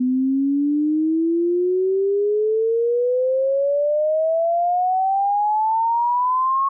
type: exponential sweep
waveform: sine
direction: up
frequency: 250 to 1100 Hz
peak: -16 dBFS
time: 0-6.69 s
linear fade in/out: 10 ms
effects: none